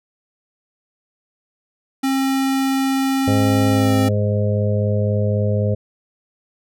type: tone with pitch glide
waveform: square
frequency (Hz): 268.4 to 263.6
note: C4 to C4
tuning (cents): +44 to +13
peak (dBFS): -17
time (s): 2.03-4.09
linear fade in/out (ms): 10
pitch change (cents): -31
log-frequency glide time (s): 3.71-3.94
type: harmonic tone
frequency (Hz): 103.83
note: G#2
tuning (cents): 0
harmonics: 1 / 2 / 4 / 5 / 6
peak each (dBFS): -17 / -24 / -27 / -24 / -28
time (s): 3.27-5.75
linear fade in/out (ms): 10
effects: none